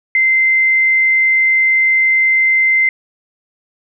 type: tone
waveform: sine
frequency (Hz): 2077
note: C7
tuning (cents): -13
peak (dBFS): -9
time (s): 0.15-2.89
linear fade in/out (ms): 2
effects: none